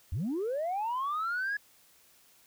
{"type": "linear sweep", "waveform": "sine", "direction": "up", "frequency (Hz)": [66.7, 1695], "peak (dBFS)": -28, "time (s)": [0.12, 1.57], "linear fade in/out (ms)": 5, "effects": ["tanh soft clip ceiling -27 dBFS", "white hiss -62 dBFS RMS until 2.46 s"]}